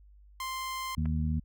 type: tone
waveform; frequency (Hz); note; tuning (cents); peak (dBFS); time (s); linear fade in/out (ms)
sawtooth; 1046.5; C6; 0; -30; 0.4-0.95; 2
type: harmonic tone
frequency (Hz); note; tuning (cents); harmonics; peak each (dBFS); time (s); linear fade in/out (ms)
77.78; D#2; 0; 1 / 2 / 3; -29 / -32 / -34; 0.97-1.4; 10
type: clicks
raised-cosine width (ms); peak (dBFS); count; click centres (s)
0.5; -33; 2; 1.056 / 1.059
effects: added 50 Hz sine -53 dBFS peak until 1.44 s